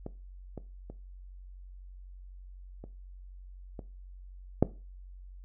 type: clicks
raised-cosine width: 2 ms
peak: -24 / -26 / -30 / -30 / -27 / -7 dBFS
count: 6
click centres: 0.064 / 0.577 / 0.9 / 2.84 / 3.792 / 4.626 s
effects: noise-tail reverb RT60 0.3 s tail -17 dB re dry + added 46 Hz sine -45 dBFS peak until 5.44 s

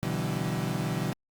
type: chord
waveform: 35% pulse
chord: E minor seventh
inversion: second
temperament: equal with one note detuned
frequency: 123.47 / 146.83 / 164.81 / 191.08 Hz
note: B2 / D3 / E3 / G3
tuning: 0 / 0 / 0 / -44 cents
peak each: -32 dBFS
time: 0.03-1.13 s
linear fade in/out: 0 ms
effects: Opus 48 kbps

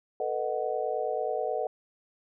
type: chord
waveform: sine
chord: B dominant seventh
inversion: third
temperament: just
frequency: 444.5 / 493.9 / 617.4 / 740.8 Hz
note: A4 / B4 / D#5 / F#5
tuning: +18 / 0 / -14 / +2 cents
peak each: -33 dBFS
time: 0.2-1.67 s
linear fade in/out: 2 ms
effects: none

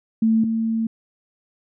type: tone pair in turn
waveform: sine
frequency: 223 / 224.9 Hz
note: A3 / A3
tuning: +23 / +38 cents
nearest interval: unison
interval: 15 cents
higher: second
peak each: -14 / -19 dBFS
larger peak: first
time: 0.22-0.44 / 0.44-0.87 s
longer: second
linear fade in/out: 5 ms
effects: none

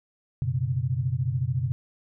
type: chord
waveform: sine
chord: F# suspended fourth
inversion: none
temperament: equal with one note detuned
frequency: 92.5 / 123.47 / 137.32 Hz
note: F#2 / B2 / C#3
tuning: 0 / 0 / -16 cents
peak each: -32 / -26 / -28 dBFS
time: 0.42-1.72 s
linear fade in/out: 0 ms
effects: none

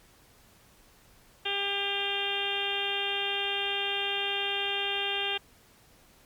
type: harmonic tone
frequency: 399.4 Hz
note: G4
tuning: 32 cents sharp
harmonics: 1 / 2 / 3 / 4 / 5 / 6 / 7 / 8 / 9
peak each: -37 / -37 / -44 / -38 / -42 / -38 / -33 / -33 / -38 dBFS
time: 1.45-5.38 s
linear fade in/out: 10 ms
effects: pink hiss -59 dBFS RMS until 6.25 s + MP3 96 kbps

